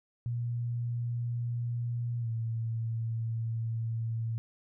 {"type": "tone with pitch glide", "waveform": "sine", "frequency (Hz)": [119.2, 113.88], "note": ["A#2", "A#2"], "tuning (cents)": [39, -40], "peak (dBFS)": -30, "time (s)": [0.26, 4.38], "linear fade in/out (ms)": 0, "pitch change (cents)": -79, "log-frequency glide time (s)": [2.2, 2.28], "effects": []}